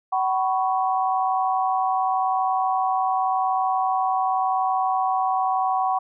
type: chord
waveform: sine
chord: F# suspended fourth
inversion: none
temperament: equal with one note detuned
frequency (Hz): 756 / 987.8 / 1108.7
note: F#5 / B5 / C#6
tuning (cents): +37 / 0 / 0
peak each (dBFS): -21 / -27 / -26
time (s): 0.12-5.99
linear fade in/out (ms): 10
effects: none